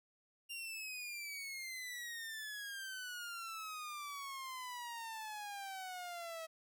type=exponential sweep; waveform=sawtooth; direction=down; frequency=2800 to 642 Hz; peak=-40 dBFS; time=0.49-6.47 s; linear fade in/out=20 ms; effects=none